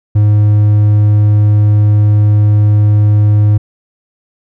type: tone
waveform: triangle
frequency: 104.7 Hz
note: G#2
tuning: 15 cents sharp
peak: -3 dBFS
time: 0.15-3.58 s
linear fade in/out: 10 ms
effects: none